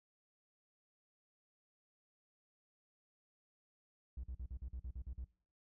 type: tone bursts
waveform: triangle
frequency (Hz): 62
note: B1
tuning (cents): +7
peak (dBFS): -39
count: 10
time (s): 4.17-5.245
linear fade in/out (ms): 5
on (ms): 67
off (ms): 45
effects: noise-tail reverb RT60 0.5 s tail -23 dB re dry + tanh soft clip ceiling -35 dBFS